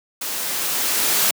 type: noise with level ramp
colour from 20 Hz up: white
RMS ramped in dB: -27 to -17 dBFS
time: 0.21-1.31 s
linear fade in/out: 5 ms
effects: high-pass 200 Hz 12 dB/octave